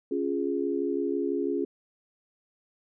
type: chord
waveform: sine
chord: Db major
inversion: none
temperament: equal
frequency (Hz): 277.2 / 349.2 / 415.3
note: Db4 / F4 / Ab4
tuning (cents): 0 / 0 / 0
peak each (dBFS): -30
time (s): 0.11-1.65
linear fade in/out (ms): 5
effects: none